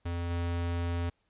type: tone with level steps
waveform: square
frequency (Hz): 86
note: F2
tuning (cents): -26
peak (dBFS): -32 / -30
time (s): 0.05-1.1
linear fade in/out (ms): 10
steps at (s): 0.3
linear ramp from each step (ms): 10
effects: pink hiss -75 dBFS RMS until 1.29 s + resampled to 8000 Hz